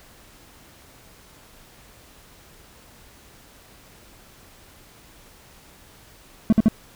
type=tone bursts; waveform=triangle; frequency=220 Hz; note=A3; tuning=in tune; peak=-9 dBFS; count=3; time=6.5-6.683 s; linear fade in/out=0 ms; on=25 ms; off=54 ms; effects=pink hiss -50 dBFS RMS until 6.95 s